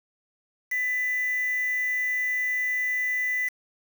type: tone with quantisation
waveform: sine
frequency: 1995 Hz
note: B6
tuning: 17 cents sharp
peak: -24 dBFS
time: 0.71-3.49 s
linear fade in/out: 10 ms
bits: 6
effects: none